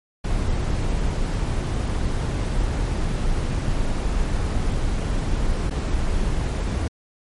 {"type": "noise with dropouts", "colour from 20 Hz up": "brown", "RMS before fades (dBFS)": -22, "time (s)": [0.24, 6.88], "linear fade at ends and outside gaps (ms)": 5, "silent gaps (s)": [5.698, 5.707], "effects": ["MP3 48 kbps"]}